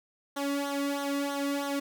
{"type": "tone with flanger", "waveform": "sawtooth", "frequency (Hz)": 281.8, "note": "C#4", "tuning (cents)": 29, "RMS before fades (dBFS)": -31, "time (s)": [0.36, 1.8], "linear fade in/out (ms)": 10, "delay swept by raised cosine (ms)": [0.4, 1.32], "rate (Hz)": 3.1, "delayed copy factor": -0.8, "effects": []}